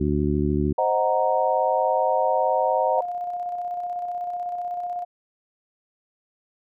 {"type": "harmonic tone", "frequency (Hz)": 73.42, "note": "D2", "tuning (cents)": 0, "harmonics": [1, 2, 3, 4, 5], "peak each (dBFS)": [-26, -26, -26, -26, -26], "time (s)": [0, 0.73], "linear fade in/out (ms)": 10}
{"type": "chord", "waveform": "sine", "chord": "C half-diminished seventh", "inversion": "none", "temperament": "equal", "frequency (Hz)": [523.3, 622.3, 740, 932.3], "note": ["C5", "Eb5", "Gb5", "Bb5"], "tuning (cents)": [0, 0, 0, 0], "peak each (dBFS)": -24, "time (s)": [0.78, 3.01], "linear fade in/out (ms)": 5}
{"type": "tone with tremolo", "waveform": "sine", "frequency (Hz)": 709, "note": "F5", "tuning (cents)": 26, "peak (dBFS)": -25, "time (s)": [2.96, 5.05], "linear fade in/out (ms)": 20, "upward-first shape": "square", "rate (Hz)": 16, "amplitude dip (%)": 30}
{"effects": []}